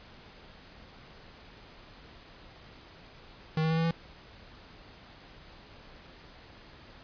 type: tone with pitch steps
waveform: square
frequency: 157.8 / 159.82 / 161.86 / 163.93 / 166.03 Hz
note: D#3 / D#3 / E3 / E3 / E3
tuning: +25 / +47 / -31 / -9 / +13 cents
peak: -26 dBFS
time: 3.57-3.91 s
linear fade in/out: 2 ms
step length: 68 ms
effects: pink hiss -52 dBFS RMS until 7.03 s + resampled to 11025 Hz